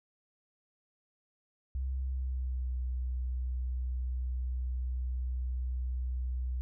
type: tone with pitch glide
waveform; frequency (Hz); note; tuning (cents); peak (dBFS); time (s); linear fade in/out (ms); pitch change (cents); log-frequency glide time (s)
sine; 65.41 to 62.67; C2 to B1; 0 to +26; -31; 1.75-6.61; 0; -74; 2.01-2.74
effects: none